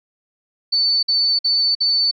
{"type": "tone bursts", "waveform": "sine", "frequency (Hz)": 4507, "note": "C#8", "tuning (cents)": 28, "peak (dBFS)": -14, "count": 4, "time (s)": [0.72, 2.113], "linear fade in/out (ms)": 10, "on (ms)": 310, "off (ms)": 51, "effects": []}